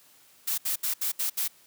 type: noise bursts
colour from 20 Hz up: blue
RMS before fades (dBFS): -28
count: 6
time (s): 0.47-1.48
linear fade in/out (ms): 10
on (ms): 110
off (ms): 70
effects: white hiss -58 dBFS RMS until 1.66 s + high-pass 100 Hz 12 dB/octave